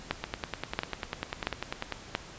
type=two click trains; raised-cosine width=0.3 ms; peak=-15 / -11 dBFS; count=18 / 4; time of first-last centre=0.24-1.923 / 0.11-2.151 s; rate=10.1 / 1.47 Hz; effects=pink hiss -47 dBFS RMS until 2.38 s + resampled to 16000 Hz